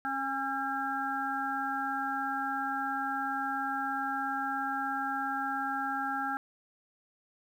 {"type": "harmonic tone with a mistuned harmonic", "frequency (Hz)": 271.7, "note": "C#4", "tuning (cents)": -35, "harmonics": [1, 3, 5, 6], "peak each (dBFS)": [-39, -34, -35, -37], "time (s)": [0.05, 6.37], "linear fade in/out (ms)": 0, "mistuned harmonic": 6, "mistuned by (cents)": -20, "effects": ["10-bit"]}